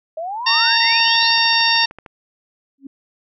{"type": "exponential sweep", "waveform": "sine", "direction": "up", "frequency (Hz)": [620, 4978], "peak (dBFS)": -23, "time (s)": [0.17, 1.36], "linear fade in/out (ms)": 5}
{"type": "harmonic tone", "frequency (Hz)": 918, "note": "A#5", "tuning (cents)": -27, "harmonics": [1, 2, 3, 4, 5, 6], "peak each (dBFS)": [-20, -20, -20, -20, -20, -20], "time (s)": [0.46, 1.86], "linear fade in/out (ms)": 10}
{"type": "click train", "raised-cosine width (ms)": 0.5, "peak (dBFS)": -22, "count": 17, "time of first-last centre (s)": [0.85, 2.062], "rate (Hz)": 13.2}
{"type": "tone with exponential growth", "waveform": "sine", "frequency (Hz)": 273.6, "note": "C#4", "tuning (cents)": -23, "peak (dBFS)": -27, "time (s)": [2.78, 2.87], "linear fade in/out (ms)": 5, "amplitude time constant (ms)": 18}
{"effects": []}